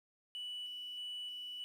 sine tone with tremolo, 2960 Hz, F#7, in tune, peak -39 dBFS, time 0.35-1.64 s, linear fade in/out 0 ms, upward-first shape square, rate 1.6 Hz, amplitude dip 25%, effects tanh soft clip ceiling -38 dBFS + 11-bit

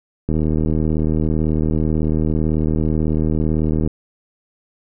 click train, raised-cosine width 3 ms, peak -7 dBFS, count 281, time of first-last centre 0.29-3.875 s, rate 78.1 Hz, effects none

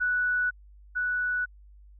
sine tone pair in turn, 1478 / 1478 Hz, F#6 / F#6, -2 / -2 cents, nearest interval unison, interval 0 cents, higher neither, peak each -23 / -25 dBFS, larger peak first, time 0-0.51 / 0.95-1.46 s, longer neither, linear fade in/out 20 ms, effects added 50 Hz sine -49 dBFS peak until 1.99 s

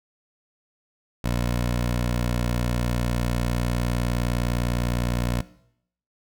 15% pulse tone, 59.8 Hz, A#1, 45 cents sharp, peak -16 dBFS, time 1.24-5.41 s, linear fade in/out 5 ms, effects noise-tail reverb RT60 0.7 s tail -18 dB re dry

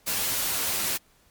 white noise with comb filter, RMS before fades -27 dBFS, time 0.06-0.98 s, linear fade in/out 20 ms, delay 11 ms, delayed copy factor +0.6, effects pink hiss -61 dBFS RMS until 1.3 s + MP3 96 kbps

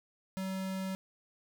square tone, 190 Hz, F#3, 46 cents sharp, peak -35 dBFS, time 0.37-0.95 s, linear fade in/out 0 ms, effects 11-bit

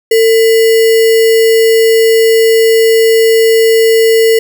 sine tone with sample-and-hold, 450 Hz, A4, 39 cents sharp, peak -4 dBFS, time 0.11-4.39 s, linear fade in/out 5 ms, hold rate 2450 Hz, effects none

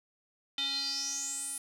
square tone with band-pass filter sweep, 277.2 Hz, C#4, in tune, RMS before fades -35 dBFS, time 0.58-1.58 s, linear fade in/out 2 ms, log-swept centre 3400 to 10000 Hz, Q 8.9, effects none

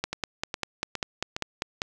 two click trains, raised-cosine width 0.2 ms, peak -10 / -13 dBFS, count 10 / 4, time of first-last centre 0.04-1.819 / 0.13-1.365 s, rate 5.06 / 2.43 Hz, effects none

